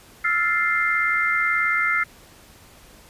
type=chord; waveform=sine; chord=F major seventh; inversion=third; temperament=equal; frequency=1318.5 / 1396.9 / 1760 / 2093 Hz; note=E6 / F6 / A6 / C7; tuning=0 / 0 / 0 / 0 cents; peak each=-27 / -24 / -27 / -21 dBFS; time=0.24-2.04 s; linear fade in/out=10 ms; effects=pink hiss -49 dBFS RMS until 3.09 s + resampled to 32000 Hz